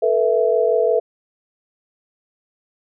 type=chord; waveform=sine; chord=A suspended second; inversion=none; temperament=equal with one note detuned; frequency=440 / 485.7 / 659.3 Hz; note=A4 / B4 / E5; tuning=0 / -29 / 0 cents; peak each=-18 / -18 / -19 dBFS; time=0.02-1 s; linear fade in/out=10 ms; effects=none